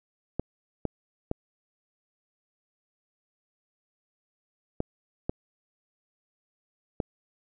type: clicks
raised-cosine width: 2 ms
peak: -14 dBFS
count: 6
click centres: 0.396 / 0.853 / 1.314 / 4.804 / 5.295 / 7.002 s
effects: none